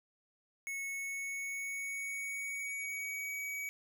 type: tone with pitch glide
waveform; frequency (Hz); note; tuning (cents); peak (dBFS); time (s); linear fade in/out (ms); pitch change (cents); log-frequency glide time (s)
square; 2200 to 2267; C#7 to C#7; -14 to +38; -38; 0.67-3.69; 0; +52; 0.83-3.41
effects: none